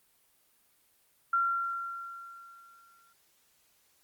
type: tone with exponential decay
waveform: sine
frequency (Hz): 1373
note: F6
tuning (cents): -30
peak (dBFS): -23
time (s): 1.33-3.13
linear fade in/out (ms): 5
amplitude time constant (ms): 390
effects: white hiss -68 dBFS RMS until 4.03 s + Opus 32 kbps